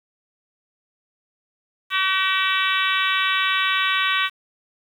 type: harmonic tone with a mistuned harmonic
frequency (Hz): 380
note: F#4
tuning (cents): +46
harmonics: 3 / 4 / 5 / 6 / 7 / 8 / 9 / 10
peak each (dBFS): -24 / -25 / -26 / -27 / -27 / -28 / -29 / -29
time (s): 1.9-4.3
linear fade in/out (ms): 50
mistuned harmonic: 6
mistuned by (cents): +18
effects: 8-bit